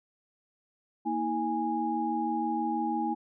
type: tone cluster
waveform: sine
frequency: 234.2 / 320.3 / 826 Hz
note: A#3 / E4 / G#5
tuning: +8 / -50 / -10 cents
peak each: -33 / -32 / -30 dBFS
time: 1.05-3.15 s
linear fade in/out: 20 ms
effects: none